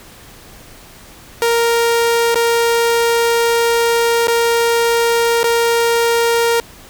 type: tone with dropouts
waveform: sawtooth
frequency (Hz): 466.2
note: A#4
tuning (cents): 0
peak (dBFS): -8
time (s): 1.42-6.6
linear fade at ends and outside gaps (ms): 1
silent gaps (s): 2.345-2.356 / 4.272-4.281 / 5.431-5.441
effects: pink hiss -40 dBFS RMS until 6.89 s